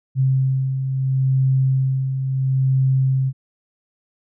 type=beating tone pair; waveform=sine; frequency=131.9 / 132.64 Hz; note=C3 / C3; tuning=+14 / +24 cents; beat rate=0.74 Hz; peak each=-25 / -16 dBFS; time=0.15-3.33 s; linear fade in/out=50 ms; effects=none